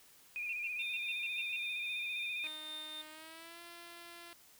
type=tone with vibrato; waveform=sine; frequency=2445 Hz; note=D#7; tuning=31 cents flat; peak=-37 dBFS; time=0.36-2.47 s; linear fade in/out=0 ms; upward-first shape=square; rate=15 Hz; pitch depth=33 cents each way
type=tone bursts; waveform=sine; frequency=2709 Hz; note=E7; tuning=47 cents sharp; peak=-38 dBFS; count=8; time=0.49-1.564 s; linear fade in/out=5 ms; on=38 ms; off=110 ms
type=tone with tremolo; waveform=triangle; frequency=3627 Hz; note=A#7; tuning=48 cents flat; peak=-40 dBFS; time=0.79-3.02 s; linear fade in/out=10 ms; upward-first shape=triangle; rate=3.7 Hz; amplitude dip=40%
type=tone with pitch glide; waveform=5% pulse; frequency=308.6 to 342.4 Hz; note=D#4 to F4; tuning=-14 to -34 cents; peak=-39 dBFS; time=2.44-4.33 s; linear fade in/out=0 ms; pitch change=+180 cents; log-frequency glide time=3.09-3.61 s
effects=white hiss -62 dBFS RMS until 4.59 s